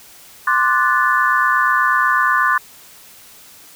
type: chord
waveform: sine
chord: D dominant seventh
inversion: third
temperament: equal with one note detuned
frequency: 1046.5 / 1174.7 / 1480 / 1745.8 Hz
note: C6 / D6 / F#6 / A6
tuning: 0 / 0 / 0 / -14 cents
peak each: -18 dBFS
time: 0.47-2.58 s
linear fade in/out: 5 ms
effects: white hiss -43 dBFS RMS until 3.75 s